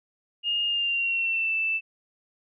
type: tone with pitch glide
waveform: sine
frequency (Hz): 2838 to 2648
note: F7 to E7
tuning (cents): +27 to +7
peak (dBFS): -23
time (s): 0.43-1.81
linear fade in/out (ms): 50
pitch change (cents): -120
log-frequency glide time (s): 0.65-1.55
effects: none